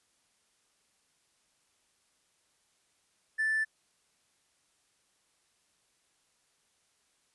triangle tone with hard clipping, 1760 Hz, A6, in tune, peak -27 dBFS, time 3.38-3.65 s, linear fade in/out 20 ms, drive 4 dB, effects white hiss -72 dBFS RMS until 7.34 s + resampled to 24000 Hz

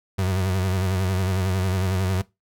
35% pulse tone with vibrato, 93.7 Hz, F#2, 22 cents sharp, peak -19 dBFS, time 0.18-2.22 s, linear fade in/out 10 ms, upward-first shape sine, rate 11 Hz, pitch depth 60 cents each way, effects noise-tail reverb RT60 0.2 s tail -19 dB re dry

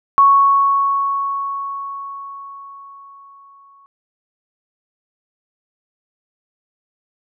sine tone with exponential decay, 1108.7 Hz, C#6, in tune, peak -6 dBFS, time 0.18-3.86 s, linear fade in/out 0 ms, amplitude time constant 800 ms, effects none

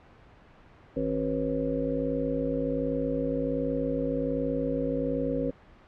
harmonic tone with a mistuned harmonic, 53.8 Hz, A1, 38 cents flat, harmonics 1 / 3 / 5 / 7 / 9 / 10, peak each -38 / -36 / -30 / -39 / -31 / -33 dBFS, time 0.96-5.51 s, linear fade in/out 10 ms, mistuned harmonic 10, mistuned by +24 cents, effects pink hiss -54 dBFS RMS until 5.87 s + low-pass 2000 Hz 12 dB/octave

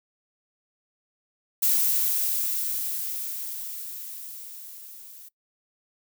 violet noise with level ramp, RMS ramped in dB -21 to -46 dBFS, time 1.62-5.29 s, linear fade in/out 10 ms, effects noise-tail reverb RT60 0.1 s tail -21 dB re dry

